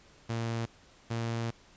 sawtooth tone pair in turn, 115.1 / 115.51 Hz, A#2 / A#2, -22 / -15 cents, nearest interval unison, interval 7 cents, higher second, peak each -27 dBFS, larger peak neither, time 0.29-0.66 / 1.1-1.51 s, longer second, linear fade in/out 10 ms, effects pink hiss -59 dBFS RMS until 1.76 s + resampled to 16000 Hz

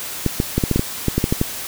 clicks, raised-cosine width 3 ms, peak -3 dBFS, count 12, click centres 0.263 / 0.401 / 0.58 / 0.638 / 0.713 / 0.76 / 0.794 / 1.083 / 1.18 / 1.241 / 1.325 / 1.414 s, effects white hiss -29 dBFS RMS until 1.67 s

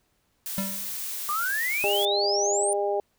blue noise, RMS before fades -33 dBFS, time 0.46-2.05 s, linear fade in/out 0 ms
square tone with exponential decay, 195.1 Hz, G3, 8 cents flat, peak -25 dBFS, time 0.58-0.98 s, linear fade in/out 0 ms, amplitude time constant 85 ms
sine exponential sweep, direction up, 1162 to 9290 Hz, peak -25 dBFS, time 1.29-2.73 s, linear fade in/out 0 ms
harmonic tone, 202.3 Hz, G#3, 45 cents flat, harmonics 2 / 3 / 4, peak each -26 / -28 / -29 dBFS, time 1.84-3 s, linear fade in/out 0 ms
effects pink hiss -70 dBFS RMS until 3.18 s

